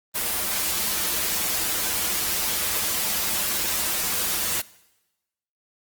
white noise with comb filter, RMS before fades -25 dBFS, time 0.14-4.62 s, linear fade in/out 20 ms, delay 7.4 ms, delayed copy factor -0.9, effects noise-tail reverb RT60 1.0 s tail -21 dB re dry + Opus 24 kbps

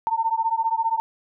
sine beating tone pair, 897 / 912 Hz, A5 / A#5, +33 / -38 cents, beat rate 15 Hz, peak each -23 dBFS, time 0.07-1 s, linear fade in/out 0 ms, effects none

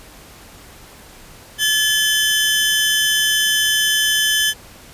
sawtooth tone pair together, 1724 / 3072 Hz, A6 / G7, -36 / -36 cents, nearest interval minor seventh, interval 1000 cents, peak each -14 dBFS, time 1.58-4.54 s, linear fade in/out 50 ms, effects pink hiss -42 dBFS RMS until 4.93 s + resampled to 32000 Hz

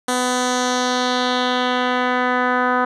10% pulse tone with low-pass filter sweep, 250.1 Hz, B3, 22 cents sharp, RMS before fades -19 dBFS, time 0.08-2.85 s, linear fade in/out 5 ms, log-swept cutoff 9200 to 1400 Hz, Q 2, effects none

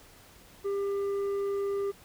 sine tone with tanh clipping, 398.6 Hz, G4, 29 cents sharp, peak -29 dBFS, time 0.64-1.92 s, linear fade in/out 20 ms, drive 6 dB, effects pink hiss -55 dBFS RMS until 2.04 s

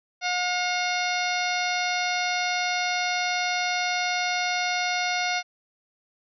harmonic tone with a mistuned harmonic, 720 Hz, F#5, 47 cents flat, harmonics 1 / 2 / 3 / 4 / 5 / 6 / 7 / 8, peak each -28 / -31 / -29 / -35 / -35 / -35 / -36 / -36 dBFS, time 0.21-5.43 s, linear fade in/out 50 ms, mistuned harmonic 4, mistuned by -62 cents, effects none

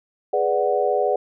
sine chord, G# half-diminished seventh, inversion none, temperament equal, 415.3 / 493.9 / 587.3 / 740 Hz, G#4 / B4 / D5 / F#5, 0 / 0 / 0 / 0 cents, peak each -23 dBFS, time 0.33-1.16 s, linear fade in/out 5 ms, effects none

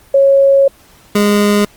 sine / 25% pulse tone pair in turn, 550 / 206 Hz, C#5 / G#3, -14 / -14 cents, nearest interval octave + perfect fourth, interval 1700 cents, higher first, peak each -5 dBFS, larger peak neither, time 0.14-0.68 / 1.15-1.65 s, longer first, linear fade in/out 5 ms, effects pink hiss -45 dBFS RMS until 1.76 s + Opus 24 kbps

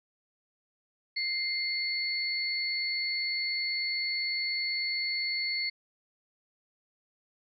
sine tone pair together, 2097 / 4415 Hz, C7 / C#8, +3 / -8 cents, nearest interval octave + minor second, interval 1289 cents, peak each -32 / -31 dBFS, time 1.16-5.7 s, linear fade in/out 10 ms, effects none

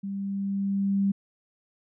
sine tone with level ramp, 197.4 Hz, G3, 12 cents sharp, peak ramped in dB -30 to -20 dBFS, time 0.03-1.12 s, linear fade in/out 10 ms, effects none

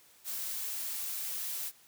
blue noise, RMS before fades -37 dBFS, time 0.24-1.72 s, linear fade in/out 50 ms, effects white hiss -61 dBFS RMS until 1.87 s + high-pass 60 Hz 12 dB/octave

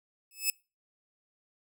5% pulse tone with exponential growth, 2600 Hz, E7, 24 cents flat, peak -14 dBFS, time 0.31-0.5 s, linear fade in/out 2 ms, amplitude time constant 41 ms, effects noise-tail reverb RT60 0.3 s tail -25 dB re dry

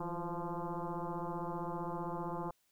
sine tone with frequency modulation, 351.7 Hz, F4, 12 cents sharp, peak -36 dBFS, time 0-2.51 s, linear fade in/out 5 ms, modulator 172 Hz, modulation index 4.4, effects white hiss -75 dBFS RMS until 2.71 s

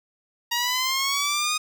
10% pulse linear sweep, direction up, 941 to 1244.5 Hz, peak -14 dBFS, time 0.51-1.58 s, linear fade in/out 10 ms, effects none

